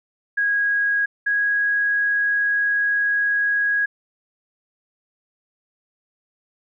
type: tone pair in turn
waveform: sine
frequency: 1647 / 1653.9 Hz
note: G#6 / G#6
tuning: -15 / -8 cents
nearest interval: unison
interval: 7 cents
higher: second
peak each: -17 dBFS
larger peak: neither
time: 0.37-1.06 / 1.26-3.86 s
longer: second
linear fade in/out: 10 ms
effects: none